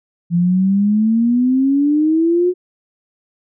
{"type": "exponential sweep", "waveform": "sine", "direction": "up", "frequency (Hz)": [169.2, 366.1], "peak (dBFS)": -11, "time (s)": [0.3, 2.54], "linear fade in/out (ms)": 50, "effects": []}